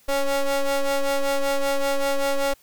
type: ring-modulated tone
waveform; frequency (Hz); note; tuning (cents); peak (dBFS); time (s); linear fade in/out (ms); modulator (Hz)
40% pulse; 277.6; C#4; +3; -16; 0.08-2.54; 10; 275
effects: white hiss -57 dBFS RMS until 2.62 s